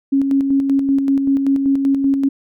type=tone with tremolo; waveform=sine; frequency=274.3 Hz; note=C#4; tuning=18 cents flat; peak=-11 dBFS; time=0.12-2.29 s; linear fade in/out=10 ms; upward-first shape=square; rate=5.2 Hz; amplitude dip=40%; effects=none